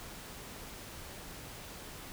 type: silence
effects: pink hiss -47 dBFS RMS until 2.12 s